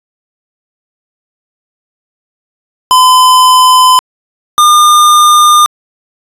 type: tone pair in turn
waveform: square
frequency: 1017 / 1209.4 Hz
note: C6 / D#6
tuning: -50 / -50 cents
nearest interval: minor third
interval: 300 cents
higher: second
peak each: -3 dBFS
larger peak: neither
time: 2.91-3.99 / 4.58-5.66 s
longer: neither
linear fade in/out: 0 ms
effects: resampled to 32000 Hz